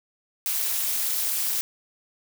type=noise with amplitude modulation; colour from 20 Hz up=blue; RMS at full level=-22 dBFS; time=0.46-1.61 s; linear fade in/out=0 ms; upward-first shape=sine; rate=253 Hz; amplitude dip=90%; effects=none